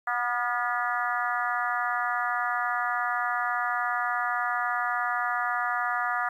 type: harmonic tone with a mistuned harmonic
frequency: 243.5 Hz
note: B3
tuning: 24 cents flat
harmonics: 3 / 4 / 5 / 6 / 7 / 8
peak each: -31 / -35 / -30 / -32 / -33 / -37 dBFS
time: 0.07-6.29 s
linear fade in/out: 5 ms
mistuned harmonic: 6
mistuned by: -42 cents
effects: 10-bit